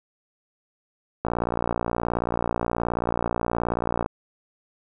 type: click train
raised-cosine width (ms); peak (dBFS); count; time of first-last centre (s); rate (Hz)
1; -10; 166; 1.25-4.061; 58.7
effects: none